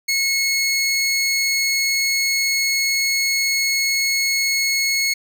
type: tone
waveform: 20% pulse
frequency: 2183 Hz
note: C#7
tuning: 27 cents flat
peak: -12 dBFS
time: 0.08-5.14 s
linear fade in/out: 10 ms
effects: none